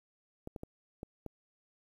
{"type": "clicks", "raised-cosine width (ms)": 2, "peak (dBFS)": -28, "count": 5, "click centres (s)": [0.474, 0.562, 0.634, 1.031, 1.263], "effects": ["10-bit"]}